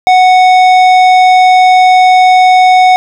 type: tone with tanh clipping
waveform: sine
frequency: 739 Hz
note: F#5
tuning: 2 cents flat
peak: -4 dBFS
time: 0.07-2.96 s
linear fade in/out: 0 ms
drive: 13 dB
effects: none